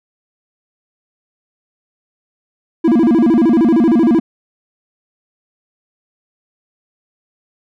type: tone with vibrato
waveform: triangle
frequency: 277.2 Hz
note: C#4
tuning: in tune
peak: -6 dBFS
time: 2.84-4.2 s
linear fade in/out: 10 ms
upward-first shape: square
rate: 13 Hz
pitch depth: 300 cents each way
effects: none